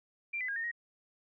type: tone with pitch steps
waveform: sine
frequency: 2367 / 2011 / 1627 / 1831 / 1883 Hz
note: D7 / B6 / G#6 / A#6 / A#6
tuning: +13 / +31 / -36 / -32 / +17 cents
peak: -33 dBFS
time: 0.33-0.715 s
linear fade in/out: 10 ms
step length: 77 ms
effects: none